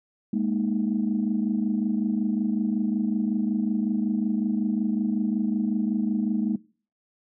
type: chord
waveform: sine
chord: Ab suspended second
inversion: none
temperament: equal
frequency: 207.7 / 233.1 / 311.1 Hz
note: Ab3 / Bb3 / Eb4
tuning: 0 / 0 / 0 cents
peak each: -24 / -26 / -30 dBFS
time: 0.33-6.56 s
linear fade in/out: 5 ms
effects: noise-tail reverb RT60 0.4 s tail -21 dB re dry + tanh soft clip ceiling -14 dBFS